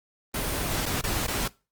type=noise with dropouts; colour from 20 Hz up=pink; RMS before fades=-28 dBFS; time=0.34-1.48 s; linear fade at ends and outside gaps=5 ms; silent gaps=0.857-0.861 / 1.013-1.037 / 1.268-1.28 s; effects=noise-tail reverb RT60 0.3 s tail -22 dB re dry + Opus 24 kbps